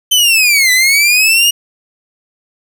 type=linear two-way sweep; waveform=sawtooth; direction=down then up; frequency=3092 to 1981 to 2884 Hz; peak=-4 dBFS; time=0.11-1.51 s; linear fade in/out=10 ms; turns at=0.72 s; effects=none